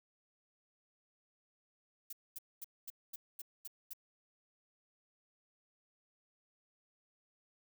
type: noise bursts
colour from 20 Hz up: violet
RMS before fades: -45 dBFS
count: 8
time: 2.1-3.934 s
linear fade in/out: 5 ms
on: 28 ms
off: 230 ms
effects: none